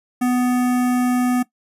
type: tone with notch filter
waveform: square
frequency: 248.4 Hz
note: B3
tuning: 10 cents sharp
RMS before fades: -18 dBFS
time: 0.21-1.43 s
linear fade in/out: 10 ms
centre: 4100 Hz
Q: 0.73
effects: noise-tail reverb RT60 0.1 s tail -17 dB re dry + resampled to 32000 Hz